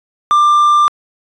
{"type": "tone", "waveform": "triangle", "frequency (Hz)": 1188, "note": "D6", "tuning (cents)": 20, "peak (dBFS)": -5, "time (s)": [0.31, 0.88], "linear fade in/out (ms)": 0, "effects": ["resampled to 22050 Hz"]}